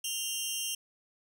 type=tone pair together; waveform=15% pulse; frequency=2794 / 3136 Hz; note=F7 / G7; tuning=0 / 0 cents; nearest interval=major second; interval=200 cents; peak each=-28 dBFS; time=0.04-0.75 s; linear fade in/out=5 ms; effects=none